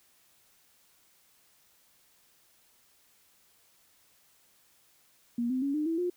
sine tone with pitch steps, 237.4 / 257.4 / 279.1 / 302.6 / 328.1 / 355.7 Hz, A#3 / C4 / C#4 / D#4 / E4 / F4, +32 / -28 / +12 / -48 / -8 / +32 cents, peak -27 dBFS, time 5.38-6.1 s, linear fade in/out 5 ms, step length 120 ms, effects white hiss -65 dBFS RMS until 6.16 s

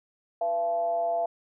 sine tone with frequency modulation, 680 Hz, F5, 46 cents flat, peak -24 dBFS, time 0.41-1.26 s, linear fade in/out 5 ms, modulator 187 Hz, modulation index 0.46, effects none

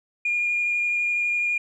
sine tone with vibrato, 2422 Hz, D#7, 47 cents flat, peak -20 dBFS, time 0.25-1.58 s, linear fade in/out 5 ms, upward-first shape triangle, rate 12 Hz, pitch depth 12 cents each way, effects tanh soft clip ceiling -16 dBFS

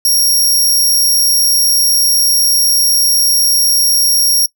15% pulse tone, 5588 Hz, F8, in tune, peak -3 dBFS, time 0.05-4.46 s, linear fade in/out 2 ms, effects noise-tail reverb RT60 0.1 s tail -23 dB re dry

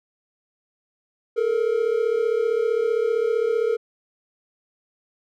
triangle tone pair together, 430.8 / 466.2 Hz, A4 / A#4, -37 / 0 cents, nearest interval minor second, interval 137 cents, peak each -21 / -19 dBFS, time 1.36-3.77 s, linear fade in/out 20 ms, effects none

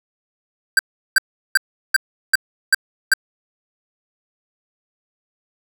square tone bursts, 1568 Hz, G6, in tune, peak -10 dBFS, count 7, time 0.77-3.137 s, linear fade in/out 2 ms, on 21 ms, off 370 ms, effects none

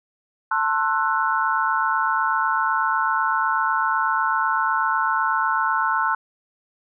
sine chord, F# half-diminished seventh, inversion first, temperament just, 888 / 1065.6 / 1332 / 1480 Hz, A5 / C6 / E6 / F#6, +16 / +31 / +18 / 0 cents, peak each -24 dBFS, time 0.51-6.15 s, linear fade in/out 5 ms, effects none

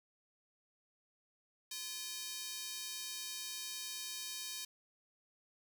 square tone with high-pass filter, 344.5 Hz, F4, 24 cents flat, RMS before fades -44 dBFS, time 1.71-4.65 s, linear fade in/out 5 ms, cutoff 4200 Hz, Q 1.1, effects none

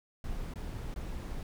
brown noise with dropouts, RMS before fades -38 dBFS, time 0.24-1.43 s, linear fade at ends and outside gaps 2 ms, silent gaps 0.538-0.557 / 0.941-0.96 s, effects none

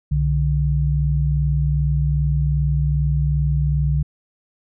sine tone pair together, 64.28 / 146.83 Hz, C2 / D3, -30 / 0 cents, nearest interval octave + major second, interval 1430 cents, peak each -19 / -18 dBFS, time 0.11-4.03 s, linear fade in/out 10 ms, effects none

